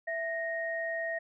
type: tone pair together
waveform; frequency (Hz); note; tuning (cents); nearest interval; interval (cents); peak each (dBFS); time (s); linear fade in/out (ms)
sine; 660.4 / 1864.7; E5 / A#6; +3 / 0; octave + tritone; 1797; -34 / -34; 0.07-1.19; 10
effects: none